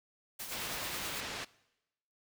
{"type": "noise with tremolo", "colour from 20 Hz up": "white", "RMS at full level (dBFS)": -41, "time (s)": [0.39, 1.21], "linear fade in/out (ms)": 10, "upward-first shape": "sine", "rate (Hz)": 9.3, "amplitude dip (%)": 40}
{"type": "low-pass noise", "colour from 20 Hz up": "white", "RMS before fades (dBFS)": -41, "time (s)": [0.51, 1.45], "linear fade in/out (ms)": 10, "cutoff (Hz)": 3900, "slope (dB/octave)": 12}
{"effects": ["noise-tail reverb RT60 0.9 s tail -21 dB re dry"]}